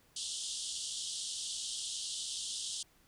pink band-pass noise, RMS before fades -40 dBFS, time 0.16-2.83 s, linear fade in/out 5 ms, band 3000 to 9700 Hz, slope 96 dB/octave, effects pink hiss -67 dBFS RMS until 3.07 s

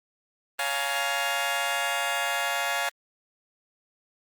15% pulse chord, Bb minor seventh, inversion first, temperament just, 559.4 / 699.2 / 839.1 / 932.3 Hz, Db5 / F5 / Ab5 / Bb5, +16 / +2 / +18 / 0 cents, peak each -27 / -23 / -25 / -28 dBFS, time 0.59-2.89 s, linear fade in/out 2 ms, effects Opus 24 kbps

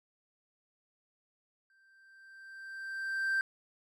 triangle tone with exponential growth, 1568 Hz, G6, in tune, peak -24 dBFS, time 1.7-3.41 s, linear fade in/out 1 ms, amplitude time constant 370 ms, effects tanh soft clip ceiling -21 dBFS

